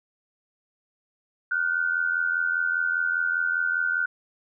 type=tone pair together; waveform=sine; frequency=1429 / 1514 Hz; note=F6 / F#6; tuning=+39 / +39 cents; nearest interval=minor second; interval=100 cents; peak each=-25 dBFS; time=1.51-4.06 s; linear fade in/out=5 ms; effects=none